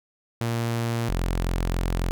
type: tone pair in turn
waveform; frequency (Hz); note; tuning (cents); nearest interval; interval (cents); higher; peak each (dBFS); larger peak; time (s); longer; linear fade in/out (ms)
sawtooth; 116.54 / 43.65; A#2 / F1; 0 / 0; octave + perfect fourth; 1700; first; -20 / -19; second; 0.41-1.09 / 1.09-2.11; second; 0
effects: none